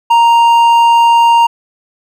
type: tone with hard clipping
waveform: triangle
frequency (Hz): 932.3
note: A#5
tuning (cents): 0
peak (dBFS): -6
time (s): 0.1-1.47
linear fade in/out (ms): 10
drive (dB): 9
effects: none